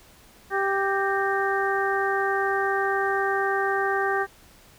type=harmonic tone with a mistuned harmonic; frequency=392 Hz; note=G4; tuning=in tune; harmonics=1 / 2 / 3 / 4 / 5; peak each=-26 / -27 / -30 / -28 / -31 dBFS; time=0.5-4.27 s; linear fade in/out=50 ms; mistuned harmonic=5; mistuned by=-100 cents; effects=pink hiss -53 dBFS RMS until 4.78 s